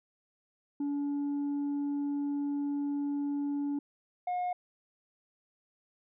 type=tone pair in turn; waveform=sine; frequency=286.1 / 719.3 Hz; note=D4 / F#5; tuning=-45 / -49 cents; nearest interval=octave + major third; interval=1596 cents; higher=second; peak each=-27 dBFS; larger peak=neither; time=0.8-3.79 / 4.27-4.53 s; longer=first; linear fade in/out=5 ms; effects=tanh soft clip ceiling -29 dBFS